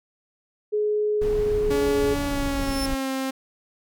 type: tone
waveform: sine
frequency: 421.4 Hz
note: G#4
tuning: 25 cents sharp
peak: -20 dBFS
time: 0.72-2.15 s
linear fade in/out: 20 ms
type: noise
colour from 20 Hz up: brown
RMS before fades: -30 dBFS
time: 1.21-2.95 s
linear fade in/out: 10 ms
type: tone with pitch glide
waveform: sawtooth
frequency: 284.6 to 265.5 Hz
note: C#4 to C4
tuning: +46 to +25 cents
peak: -21 dBFS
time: 1.7-3.31 s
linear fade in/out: 10 ms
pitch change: -121 cents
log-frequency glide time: 2.24-3.11 s
type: tone with exponential growth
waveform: sawtooth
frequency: 5330 Hz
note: E8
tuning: 18 cents sharp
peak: -24 dBFS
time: 2.35-2.86 s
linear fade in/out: 5 ms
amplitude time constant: 110 ms
effects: none